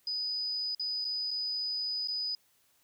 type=tone with dropouts; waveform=sine; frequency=4978 Hz; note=D#8; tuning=in tune; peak=-31 dBFS; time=0.07-2.35 s; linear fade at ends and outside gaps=2 ms; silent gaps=0.749-0.796 / 1.045-1.05 / 1.308-1.312 / 2.075-2.083 s; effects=white hiss -69 dBFS RMS until 2.83 s